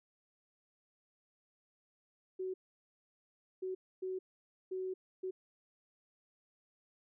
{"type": "tone bursts at uneven times", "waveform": "sine", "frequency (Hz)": 373.9, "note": "F#4", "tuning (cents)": 18, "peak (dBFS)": -36, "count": 5, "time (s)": [[2.39, 2.54], [3.62, 3.75], [4.02, 4.19], [4.71, 4.94], [5.23, 5.31]], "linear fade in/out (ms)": 10, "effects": []}